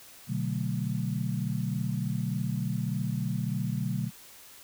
sine chord, B minor seventh, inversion none, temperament equal, 123.47 / 146.83 / 185 / 220 Hz, B2 / D3 / F#3 / A3, 0 / 0 / 0 / 0 cents, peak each -32 / -33 / -33 / -36 dBFS, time 0.27-4.11 s, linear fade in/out 50 ms, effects white hiss -51 dBFS RMS until 4.63 s

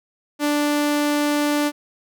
sawtooth tone, 293.7 Hz, D4, in tune, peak -14 dBFS, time 0.39-1.72 s, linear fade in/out 50 ms, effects none

